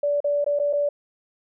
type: tone with dropouts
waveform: sine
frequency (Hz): 579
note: D5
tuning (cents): -25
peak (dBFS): -19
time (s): 0.03-0.89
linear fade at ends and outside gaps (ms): 5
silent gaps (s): 0.204-0.243 / 0.444-0.463 / 0.59-0.597 / 0.729-0.733
effects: none